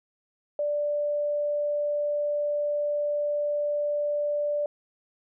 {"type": "tone", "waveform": "sine", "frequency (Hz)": 587.3, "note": "D5", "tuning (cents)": 0, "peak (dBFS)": -24, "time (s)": [0.59, 4.66], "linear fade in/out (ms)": 2, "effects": []}